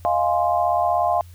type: chord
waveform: sine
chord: F minor seventh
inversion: third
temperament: equal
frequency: 622.3 / 698.5 / 830.6 / 1046.5 Hz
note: Eb5 / F5 / Ab5 / C6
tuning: 0 / 0 / 0 / 0 cents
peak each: -25 / -19 / -25 / -25 dBFS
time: 0.05-1.21 s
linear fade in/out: 0 ms
effects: added 87 Hz sine -40 dBFS peak until 1.34 s + white hiss -55 dBFS RMS until 1.34 s